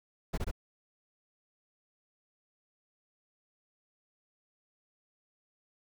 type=noise bursts; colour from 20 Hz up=brown; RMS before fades=-32 dBFS; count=3; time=0.33-0.513 s; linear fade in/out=10 ms; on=47 ms; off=21 ms; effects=none